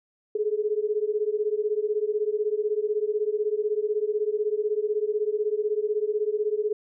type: beating tone pair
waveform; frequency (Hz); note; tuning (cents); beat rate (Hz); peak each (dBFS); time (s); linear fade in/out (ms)
sine; 415.3 / 431.3; G#4 / A4; 0 / -35; 16; -26; 0.35-6.73; 5
effects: none